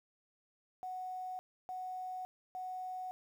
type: tone bursts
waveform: sine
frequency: 740 Hz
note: F#5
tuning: in tune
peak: -39 dBFS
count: 3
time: 0.83-3.11 s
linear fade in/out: 0 ms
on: 560 ms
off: 300 ms
effects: 11-bit

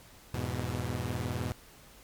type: chord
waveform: sawtooth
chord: E major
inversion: none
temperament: equal with one note detuned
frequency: 84.28 / 103.83 / 123.47 Hz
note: E2 / G#2 / B2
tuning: +39 / 0 / 0 cents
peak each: -33 / -33 / -31 dBFS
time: 0.34-1.52 s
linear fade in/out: 0 ms
effects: pink hiss -55 dBFS RMS until 2.03 s + MP3 96 kbps

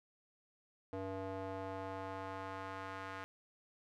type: tone with band-pass filter sweep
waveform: square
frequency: 95.9 Hz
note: G2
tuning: 37 cents flat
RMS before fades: -44 dBFS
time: 0.93-3.24 s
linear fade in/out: 0 ms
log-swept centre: 530 to 1400 Hz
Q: 1.4
effects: none

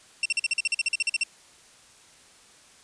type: tone bursts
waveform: sawtooth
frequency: 2717 Hz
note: F7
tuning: 48 cents flat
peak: -18 dBFS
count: 15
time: 0.23-1.235 s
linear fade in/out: 2 ms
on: 25 ms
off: 45 ms
effects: white hiss -54 dBFS RMS until 2.83 s + resampled to 22050 Hz

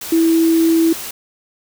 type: tone in noise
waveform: sine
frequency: 328.2 Hz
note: E4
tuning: 8 cents flat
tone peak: -10 dBFS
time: 0.12-0.93 s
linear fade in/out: 5 ms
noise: white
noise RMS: -28 dBFS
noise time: 0.01-1.11 s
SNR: +15 dB
effects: none

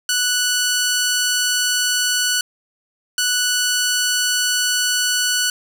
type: tone pair in turn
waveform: 10% pulse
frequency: 1480 / 1480 Hz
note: F#6 / F#6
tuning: 0 / 0 cents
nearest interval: unison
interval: 0 cents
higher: neither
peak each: -8 dBFS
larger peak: neither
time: 0.09-2.41 / 3.18-5.5 s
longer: neither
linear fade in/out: 2 ms
effects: none

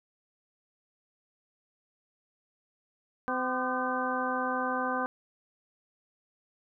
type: harmonic tone with a mistuned harmonic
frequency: 255.4 Hz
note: C4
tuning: 42 cents flat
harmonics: 1 / 2 / 3 / 4 / 5 / 6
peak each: -35 / -35 / -35 / -35 / -35 / -35 dBFS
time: 3.28-5.06 s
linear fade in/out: 0 ms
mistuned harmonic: 5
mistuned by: -96 cents
effects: none

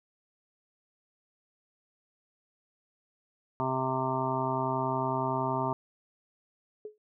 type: harmonic tone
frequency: 130.81 Hz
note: C3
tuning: in tune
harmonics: 1 / 2 / 3 / 5 / 6 / 7 / 8 / 9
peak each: -35 / -36 / -36 / -35 / -42 / -32 / -38 / -37 dBFS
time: 3.6-5.73 s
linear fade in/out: 0 ms
type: tone with exponential decay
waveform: sine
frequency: 424.9 Hz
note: G#4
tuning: 40 cents sharp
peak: -34 dBFS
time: 6.85-6.98 s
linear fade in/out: 2 ms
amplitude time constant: 27 ms
effects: none

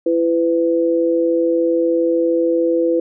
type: tone pair together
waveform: sine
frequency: 335 / 502 Hz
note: E4 / B4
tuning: +28 / +28 cents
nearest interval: perfect fifth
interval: 700 cents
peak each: -16 dBFS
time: 0.06-3 s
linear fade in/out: 5 ms
effects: none

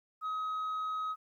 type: tone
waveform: sine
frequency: 1268 Hz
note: D#6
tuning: 32 cents sharp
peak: -30 dBFS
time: 0.21-1.16 s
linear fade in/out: 50 ms
effects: tanh soft clip ceiling -32 dBFS + 12-bit

